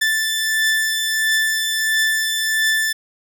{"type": "beating tone pair", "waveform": "sawtooth", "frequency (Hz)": [1760, 1761.5], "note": ["A6", "A6"], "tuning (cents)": [0, 1], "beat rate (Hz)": 1.5, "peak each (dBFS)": [-21, -14], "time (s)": [0.01, 2.93], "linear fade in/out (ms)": 10, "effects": []}